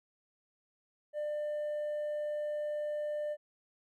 triangle tone with hard clipping, 597 Hz, D5, 28 cents sharp, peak -32 dBFS, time 1.13-3.37 s, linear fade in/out 50 ms, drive 1 dB, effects none

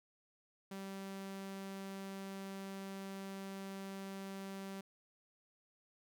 sawtooth tone, 194.4 Hz, G3, 14 cents flat, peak -40 dBFS, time 0.71-4.81 s, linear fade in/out 5 ms, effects none

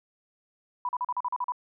sine tone bursts, 987.8 Hz, B5, in tune, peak -26 dBFS, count 9, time 0.85-1.521 s, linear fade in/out 2 ms, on 39 ms, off 40 ms, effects none

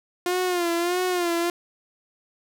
sawtooth tone with vibrato, 352.4 Hz, F4, 16 cents sharp, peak -18 dBFS, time 0.26-1.5 s, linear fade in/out 2 ms, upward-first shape sine, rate 1.6 Hz, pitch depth 70 cents each way, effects none

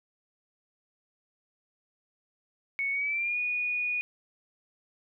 sine tone with pitch glide, 2217 to 2460 Hz, C#7 to D#7, 0 to -20 cents, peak -27 dBFS, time 2.79-4.01 s, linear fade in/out 0 ms, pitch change +180 cents, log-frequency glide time 2.92-3.38 s, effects none

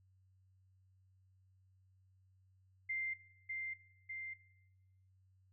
sine tone with echo, 2093 Hz, C7, in tune, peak -36 dBFS, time 2.89-3.14 s, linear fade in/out 10 ms, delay 600 ms, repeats 2, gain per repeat -3 dB, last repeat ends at 4.34 s, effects noise-tail reverb RT60 1.0 s tail -20 dB re dry + added 94 Hz sine -67 dBFS peak until 5.52 s

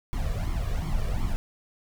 brown noise with flanger, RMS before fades -27 dBFS, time 0.13-1.36 s, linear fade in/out 0 ms, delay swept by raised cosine 0.91 to 1.77 ms, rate 2.7 Hz, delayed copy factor +0.8, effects none

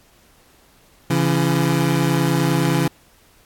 25% pulse tone pair together, 138.59 / 168.21 Hz, C#3 / E3, 0 / +35 cents, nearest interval minor third, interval 335 cents, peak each -15 dBFS, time 1.1-2.88 s, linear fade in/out 5 ms, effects pink hiss -54 dBFS RMS until 3.45 s + AAC 64 kbps

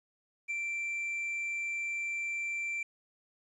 triangle tone with ADSR envelope, 2349 Hz, D7, in tune, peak -29 dBFS, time 0.48-2.83 s, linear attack 24 ms, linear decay 16 ms, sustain -2 dB, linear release 4 ms, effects resampled to 24000 Hz + 11-bit

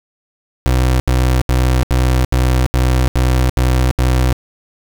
30% pulse tone bursts, 63.2 Hz, B1, 41 cents sharp, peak -8 dBFS, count 9, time 0.66-4.328 s, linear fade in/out 0 ms, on 340 ms, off 76 ms, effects none

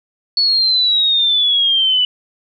sine exponential sweep, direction down, 4435 to 2960 Hz, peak -11 dBFS, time 0.37-2.05 s, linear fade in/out 2 ms, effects none

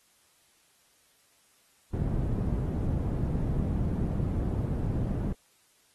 white low-pass noise, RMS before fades -29 dBFS, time 1.93-5.33 s, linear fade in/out 5 ms, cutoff 160 Hz, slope 12 dB/octave, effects white hiss -65 dBFS RMS until 5.94 s + AAC 32 kbps

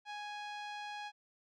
sawtooth tone with low-pass filter, 830.6 Hz, G#5, in tune, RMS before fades -44 dBFS, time 0.05-1.12 s, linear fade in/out 50 ms, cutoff 3900 Hz, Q 1.2, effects none

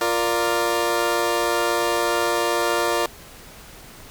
20% pulse chord, Bb major, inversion second, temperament equal, 349.2 / 466.2 / 587.3 Hz, F4 / Bb4 / D5, 0 / 0 / 0 cents, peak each -19 dBFS, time 0.01-3.06 s, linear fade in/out 2 ms, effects pink hiss -43 dBFS RMS until 4.1 s

